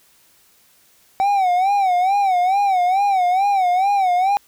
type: tone with vibrato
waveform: triangle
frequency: 760 Hz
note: F#5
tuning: 46 cents sharp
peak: -12 dBFS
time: 1.2-4.37 s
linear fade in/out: 0 ms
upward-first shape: sine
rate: 2.3 Hz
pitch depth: 120 cents each way
effects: white hiss -55 dBFS RMS until 4.47 s